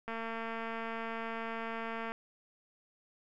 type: click train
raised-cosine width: 0.5 ms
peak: -25 dBFS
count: 464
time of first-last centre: 0.08-2.12 s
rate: 227 Hz
effects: none